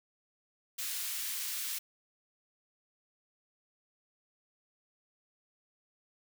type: high-pass noise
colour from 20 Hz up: white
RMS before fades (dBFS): -37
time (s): 0.78-1.79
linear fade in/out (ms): 10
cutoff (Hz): 1900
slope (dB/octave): 12
effects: none